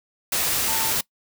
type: tone in noise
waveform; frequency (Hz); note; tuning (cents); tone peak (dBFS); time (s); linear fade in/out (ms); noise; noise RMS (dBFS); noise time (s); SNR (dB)
sine; 894; A5; +27; -30; 0.68-0.91; 5; white; -23; 0.32-1.01; -10
effects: noise-tail reverb RT60 0.1 s tail -22 dB re dry